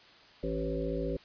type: harmonic tone with a mistuned harmonic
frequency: 55 Hz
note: A1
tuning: in tune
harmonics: 1 / 3 / 5 / 7 / 9 / 10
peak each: -37 / -38 / -38 / -37 / -37 / -39 dBFS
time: 0.43-1.17 s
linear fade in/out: 5 ms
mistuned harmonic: 3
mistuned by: +21 cents
effects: white hiss -56 dBFS RMS until 1.24 s + resampled to 11025 Hz